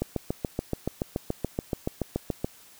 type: click train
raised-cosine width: 2 ms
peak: -13 dBFS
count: 18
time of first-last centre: 0.02-2.445 s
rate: 7.01 Hz
effects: white hiss -53 dBFS RMS until 2.79 s